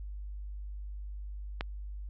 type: click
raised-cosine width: 0.3 ms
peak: -17 dBFS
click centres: 1.609 s
effects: added 50 Hz sine -38 dBFS peak until 2.09 s + low-pass 5000 Hz 12 dB/octave